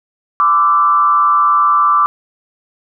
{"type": "tone with frequency modulation", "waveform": "sine", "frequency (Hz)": 1173, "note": "D6", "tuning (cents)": -2, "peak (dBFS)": -8, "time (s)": [0.4, 2.06], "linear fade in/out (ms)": 0, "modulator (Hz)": 157, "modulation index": 0.66, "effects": []}